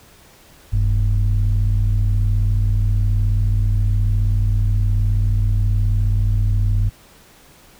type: tone pair together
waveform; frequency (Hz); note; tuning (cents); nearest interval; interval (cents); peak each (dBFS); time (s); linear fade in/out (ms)
sine; 42.72 / 101.6; F1 / G#2; -37 / -38; octave + minor third; 1499; -15; 0.72-6.9; 20
effects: tanh soft clip ceiling -10 dBFS + pink hiss -48 dBFS RMS until 7.79 s